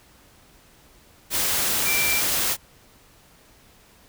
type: tone in noise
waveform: sine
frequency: 2349 Hz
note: D7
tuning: in tune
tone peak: -23 dBFS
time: 1.84-2.22 s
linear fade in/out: 50 ms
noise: white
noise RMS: -23 dBFS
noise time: 1.3-2.57 s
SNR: -3 dB
effects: pink hiss -54 dBFS RMS until 4.08 s